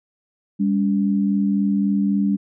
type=tone pair together; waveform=sine; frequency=200.4 / 284.1 Hz; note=G3 / C#4; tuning=+38 / +43 cents; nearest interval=tritone; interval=605 cents; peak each=-17 / -23 dBFS; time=0.59-2.37 s; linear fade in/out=20 ms; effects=none